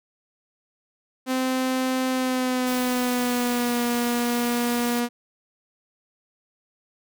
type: tone with pitch glide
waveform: sawtooth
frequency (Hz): 258.6 to 239.9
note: C4 to A#3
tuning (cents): -20 to +50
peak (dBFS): -18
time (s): 1.26-5.09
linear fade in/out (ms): 50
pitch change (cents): -130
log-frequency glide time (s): 2.09-3.84
type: noise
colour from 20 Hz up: white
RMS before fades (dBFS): -35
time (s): 2.66-5.01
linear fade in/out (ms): 20
effects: none